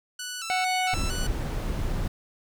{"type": "tone with vibrato", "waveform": "10% pulse", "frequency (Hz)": 1404, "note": "F6", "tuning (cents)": 9, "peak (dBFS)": -24, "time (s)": [0.19, 1.27], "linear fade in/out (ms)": 5, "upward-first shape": "square", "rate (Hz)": 2.2, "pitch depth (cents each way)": 93}
{"type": "harmonic tone", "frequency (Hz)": 740, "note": "F#5", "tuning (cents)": 0, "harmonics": [1, 2, 3, 4, 5, 6], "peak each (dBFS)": [-25, -34, -29, -39, -40, -39], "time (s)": [0.5, 0.94], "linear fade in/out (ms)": 0}
{"type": "noise", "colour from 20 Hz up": "brown", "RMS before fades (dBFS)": -28, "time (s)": [0.93, 2.08], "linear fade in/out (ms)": 5}
{"effects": []}